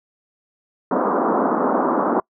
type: band-pass noise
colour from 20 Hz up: pink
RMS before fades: -19 dBFS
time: 0.91-2.2 s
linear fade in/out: 2 ms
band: 210 to 1300 Hz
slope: 48 dB/octave
effects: noise-tail reverb RT60 0.1 s tail -26 dB re dry